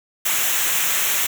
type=noise with comb filter; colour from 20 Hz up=white; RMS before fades=-20 dBFS; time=0.25-1.27 s; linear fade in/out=10 ms; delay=0.21 ms; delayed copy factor=-0.65; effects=none